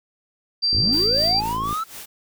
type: tone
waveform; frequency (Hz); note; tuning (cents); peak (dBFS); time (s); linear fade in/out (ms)
sine; 4699; D8; 0; -17; 0.62-1.41; 20
type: click train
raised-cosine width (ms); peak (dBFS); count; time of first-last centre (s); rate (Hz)
3; -19; 56; 0.73-1.728; 55.1
type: linear sweep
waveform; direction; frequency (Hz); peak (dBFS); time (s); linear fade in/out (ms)
triangle; up; 47.63 to 1344; -21; 0.74-1.84; 10
type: noise with tremolo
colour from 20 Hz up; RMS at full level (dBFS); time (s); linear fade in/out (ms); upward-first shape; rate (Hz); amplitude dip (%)
white; -36; 0.92-2.06; 10; sine; 4; 80
effects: none